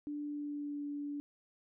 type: tone with pitch glide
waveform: sine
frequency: 293.7 to 289.2 Hz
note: D4 to D4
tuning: 0 to -27 cents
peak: -37 dBFS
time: 0.07-1.2 s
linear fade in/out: 0 ms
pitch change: -27 cents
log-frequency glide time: 0.23-0.85 s
effects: none